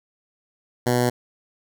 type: tone with notch filter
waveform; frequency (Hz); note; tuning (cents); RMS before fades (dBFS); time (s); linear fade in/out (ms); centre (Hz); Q
10% pulse; 123; B2; -7; -20; 0.86-1.1; 10; 2600; 1.4
effects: none